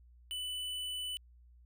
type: tone with hard clipping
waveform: sine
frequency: 2987 Hz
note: F#7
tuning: 16 cents sharp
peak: -38 dBFS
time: 0.31-1.17 s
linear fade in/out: 0 ms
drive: 12 dB
effects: added 60 Hz sine -57 dBFS peak until 1.65 s